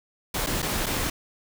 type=noise with dropouts; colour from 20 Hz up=pink; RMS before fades=-27 dBFS; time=0.34-1.1 s; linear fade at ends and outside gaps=5 ms; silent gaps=0.464-0.469 / 0.62-0.626 / 0.861-0.864 s; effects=none